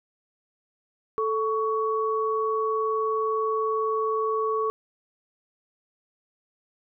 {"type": "tone pair together", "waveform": "sine", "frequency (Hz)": [438.9, 1120.1], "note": ["A4", "C#6"], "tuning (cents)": [-4, 18], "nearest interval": "octave + major third", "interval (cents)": 1622, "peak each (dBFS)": [-25, -26], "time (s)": [1.18, 4.7], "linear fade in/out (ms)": 0, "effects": []}